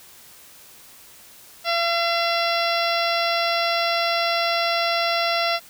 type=harmonic tone; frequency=680 Hz; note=F5; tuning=46 cents flat; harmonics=1 / 2 / 3 / 4 / 5 / 6 / 7 / 8; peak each=-23 / -26 / -28 / -29 / -30 / -31 / -31 / -32 dBFS; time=1.64-5.6 s; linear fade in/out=50 ms; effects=white hiss -47 dBFS RMS until 5.69 s